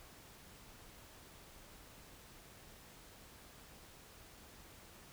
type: silence
effects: pink hiss -58 dBFS RMS until 5.12 s

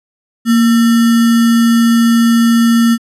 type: tone with sample-and-hold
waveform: sine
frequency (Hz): 232.1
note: A#3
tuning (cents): -7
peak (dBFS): -6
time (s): 0.45-2.98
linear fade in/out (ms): 50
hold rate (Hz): 1575
effects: resampled to 32000 Hz

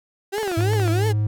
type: tone with vibrato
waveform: 35% pulse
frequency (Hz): 380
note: F#4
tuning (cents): +46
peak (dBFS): -21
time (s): 0.32-1.13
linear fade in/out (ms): 20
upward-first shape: triangle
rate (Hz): 3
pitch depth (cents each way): 290
type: clicks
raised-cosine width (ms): 0.5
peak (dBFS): -16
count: 8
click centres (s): 0.382 / 0.431 / 0.477 / 0.516 / 0.607 / 0.734 / 0.798 / 0.878
type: tone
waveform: triangle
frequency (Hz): 106.1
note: G#2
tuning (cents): +38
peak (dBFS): -16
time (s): 0.57-1.27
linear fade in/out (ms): 5
effects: none

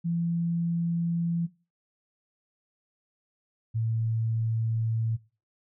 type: tone pair in turn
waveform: sine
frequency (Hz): 169.4 / 112.84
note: E3 / A2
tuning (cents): +48 / +44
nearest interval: perfect fifth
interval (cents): 704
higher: first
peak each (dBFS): -25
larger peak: neither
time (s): 0.04-1.47 / 3.74-5.17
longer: neither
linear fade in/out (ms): 20
effects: noise-tail reverb RT60 0.3 s tail -18 dB re dry

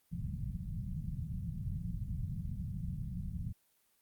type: low-pass noise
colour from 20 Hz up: white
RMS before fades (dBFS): -39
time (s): 0.11-3.53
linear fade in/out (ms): 20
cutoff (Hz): 180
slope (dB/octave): 48
effects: white hiss -73 dBFS RMS until 4.01 s + Opus 32 kbps

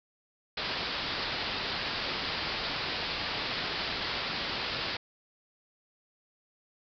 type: low-pass noise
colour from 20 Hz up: white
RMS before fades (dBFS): -34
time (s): 0.57-4.97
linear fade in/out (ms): 5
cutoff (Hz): 5000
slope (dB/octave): 96
effects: none

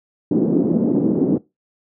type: band-pass noise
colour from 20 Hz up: white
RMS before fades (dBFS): -17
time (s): 0.31-1.38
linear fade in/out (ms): 5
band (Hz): 190 to 340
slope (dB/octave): 24
effects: noise-tail reverb RT60 0.2 s tail -19 dB re dry

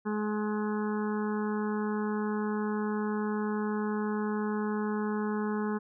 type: harmonic tone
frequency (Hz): 211.4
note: G#3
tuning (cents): +31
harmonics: 1 / 2 / 4 / 5 / 6 / 7 / 8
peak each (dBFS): -30 / -34 / -41 / -41 / -45 / -44 / -48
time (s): 0.05-5.79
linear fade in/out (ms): 20
effects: none

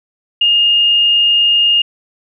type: tone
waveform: sine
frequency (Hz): 2836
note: F7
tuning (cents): +26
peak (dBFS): -8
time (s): 0.41-1.82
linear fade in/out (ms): 5
effects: none

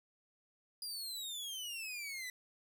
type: exponential sweep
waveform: sawtooth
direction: down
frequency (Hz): 4900 to 1967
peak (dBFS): -38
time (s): 0.82-2.3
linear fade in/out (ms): 2
effects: 12-bit

